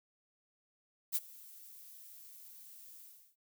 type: noise with ADSR envelope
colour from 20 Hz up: violet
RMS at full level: -31 dBFS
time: 1.12-3.36 s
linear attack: 37 ms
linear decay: 36 ms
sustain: -23 dB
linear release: 350 ms
effects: none